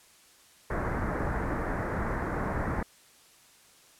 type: low-pass noise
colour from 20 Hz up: pink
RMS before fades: -31 dBFS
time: 0.7-2.83 s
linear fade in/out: 5 ms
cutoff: 1900 Hz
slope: 48 dB/octave
effects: white hiss -58 dBFS RMS until 3.99 s + low-pass 11000 Hz 12 dB/octave